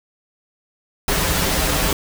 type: noise with comb filter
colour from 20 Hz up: pink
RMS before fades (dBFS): -19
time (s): 1.08-1.93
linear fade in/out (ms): 2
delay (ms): 8.5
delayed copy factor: -0.75
effects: none